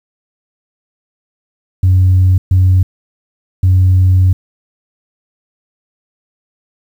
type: tone bursts at uneven times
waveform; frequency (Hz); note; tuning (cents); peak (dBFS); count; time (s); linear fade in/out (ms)
sine; 92.5; F#2; 0; -4; 3; 1.83-2.38 / 2.51-2.83 / 3.63-4.33; 5
effects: tanh soft clip ceiling -3 dBFS + 7-bit